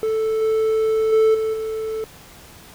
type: tone with level steps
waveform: triangle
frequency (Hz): 440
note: A4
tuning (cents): 0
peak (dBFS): -16 / -14 / -10 / -17 / -21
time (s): 0.03-2.04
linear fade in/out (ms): 0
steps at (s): 0.41 / 1.12 / 1.34 / 1.53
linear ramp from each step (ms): 10
effects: pink hiss -44 dBFS RMS until 2.74 s